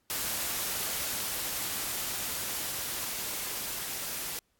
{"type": "noise with level ramp", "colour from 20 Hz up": "white", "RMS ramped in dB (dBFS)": [-32, -36], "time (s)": [0.1, 4.39], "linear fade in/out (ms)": 0, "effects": ["pink hiss -74 dBFS RMS until 4.59 s", "AAC 64 kbps"]}